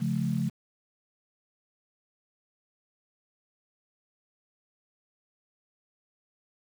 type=chord; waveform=sine; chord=Db augmented; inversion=none; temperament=equal with one note detuned; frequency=138.59 / 174.61 / 216.3 Hz; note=Db3 / F3 / A3; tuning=0 / 0 / -29 cents; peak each=-30 dBFS; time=0-0.5 s; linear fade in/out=20 ms; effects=8-bit